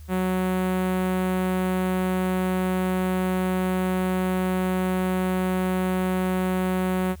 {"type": "tone with notch filter", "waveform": "sawtooth", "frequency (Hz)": 185, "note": "F#3", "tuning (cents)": 0, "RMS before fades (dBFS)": -24, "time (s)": [0.08, 7.16], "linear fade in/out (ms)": 50, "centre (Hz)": 5300, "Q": 0.51, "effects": ["added 76 Hz sine -39 dBFS peak until 7.2 s", "white hiss -56 dBFS RMS until 7.2 s"]}